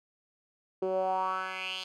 10% pulse tone with band-pass filter sweep, 187.4 Hz, F#3, 22 cents sharp, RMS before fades -32 dBFS, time 0.82-1.84 s, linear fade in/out 5 ms, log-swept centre 400 to 3800 Hz, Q 4.2, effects none

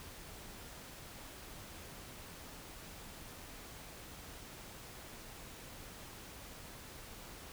silence, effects pink hiss -51 dBFS RMS until 7.52 s

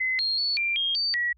sine tone with pitch steps, 2042 / 4236 / 4432 / 2373 / 3236 / 4590 / 1925 Hz, C7 / C8 / C#8 / D7 / G#7 / D8 / B6, -43 / +21 / -1 / +17 / -46 / -40 / -45 cents, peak -23 dBFS, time 0-1.33 s, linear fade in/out 10 ms, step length 190 ms, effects added 60 Hz sine -58 dBFS peak until 1.37 s

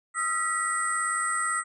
sine tone cluster, 1259 / 1357 / 1944 / 8120 Hz, D#6 / E6 / B6 / B8, +20 / +50 / -28 / +47 cents, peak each -30 dBFS, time 0.14-1.64 s, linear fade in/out 50 ms, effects tanh soft clip ceiling -16 dBFS

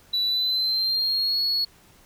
sine tone with pitch glide, 3951 to 4359 Hz, B7 to C#8, 0 to -30 cents, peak -19 dBFS, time 0.13-1.65 s, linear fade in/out 10 ms, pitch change +170 cents, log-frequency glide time 0.25-1.42 s, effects tanh soft clip ceiling -19 dBFS + pink hiss -55 dBFS RMS until 2.05 s

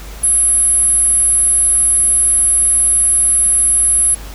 sine tone, 10880 Hz, F9, 46 cents flat, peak -9 dBFS, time 0.23-4.15 s, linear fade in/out 10 ms, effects added 50 Hz sine -29 dBFS peak until 4.34 s + pink hiss -35 dBFS RMS until 4.34 s

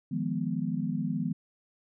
sine chord, F half-diminished seventh, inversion third, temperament equal, 155.56 / 174.61 / 207.7 / 246.9 Hz, Eb3 / F3 / Ab3 / Cb4, 0 / 0 / 0 / 0 cents, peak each -34 / -33 / -34 / -33 dBFS, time 0.11-1.33 s, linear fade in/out 10 ms, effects none

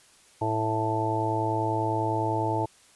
harmonic tone, 110 Hz, A2, in tune, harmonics 1 / 3 / 4 / 5 / 6 / 7 / 8, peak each -30 / -31 / -34 / -38 / -33 / -39 / -28 dBFS, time 0.41-2.66 s, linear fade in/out 10 ms, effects white hiss -57 dBFS RMS until 2.95 s + resampled to 24000 Hz

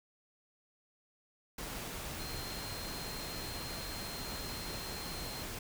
sine tone in noise, 4186 Hz, C8, in tune, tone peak -46 dBFS, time 2.19-5.43 s, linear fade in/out 5 ms, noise pink, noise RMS -42 dBFS, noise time 1.58-5.59 s, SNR -7 dB, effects none

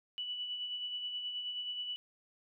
sine tone with tremolo, 2960 Hz, F#7, in tune, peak -35 dBFS, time 0.18-1.96 s, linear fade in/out 0 ms, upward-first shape sine, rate 9.4 Hz, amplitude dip 40%, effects none

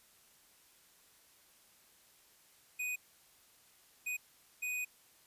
square tone bursts at uneven times, 2489 Hz, D#7, in tune, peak -36 dBFS, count 3, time 2.79-2.96 / 4.06-4.17 / 4.62-4.85 s, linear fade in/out 10 ms, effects white hiss -65 dBFS RMS until 5.26 s + resampled to 32000 Hz

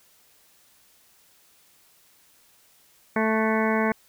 harmonic tone with a mistuned harmonic, 220 Hz, A3, in tune, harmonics 1 / 2 / 3 / 4 / 5 / 7 / 8 / 9 / 10, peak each -24 / -27 / -29 / -30 / -31 / -32 / -33 / -34 / -34 dBFS, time 3.16-3.92 s, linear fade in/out 2 ms, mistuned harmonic 7, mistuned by -34 cents, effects white hiss -59 dBFS RMS until 4.08 s

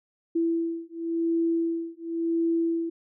sine beating tone pair, 332.1 / 333.03 Hz, E4 / E4, +13 / +18 cents, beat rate 0.93 Hz, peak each -27 dBFS, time 0.35-2.9 s, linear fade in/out 10 ms, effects none

